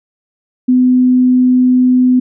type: tone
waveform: sine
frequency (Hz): 252.4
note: B3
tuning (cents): +38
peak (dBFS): -6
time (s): 0.68-2.2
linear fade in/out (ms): 10
effects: none